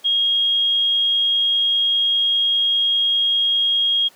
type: tone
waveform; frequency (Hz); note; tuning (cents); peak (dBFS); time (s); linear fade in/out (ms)
sine; 3265; G#7; -30; -15; 0.04-4.09; 20
effects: pink hiss -50 dBFS RMS until 4.15 s + high-pass 300 Hz 12 dB/octave